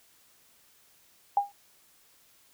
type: tone with exponential decay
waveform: sine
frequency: 808 Hz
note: G#5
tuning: 48 cents flat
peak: -17 dBFS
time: 1.37-1.52 s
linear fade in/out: 2 ms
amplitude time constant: 32 ms
effects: white hiss -62 dBFS RMS until 2.53 s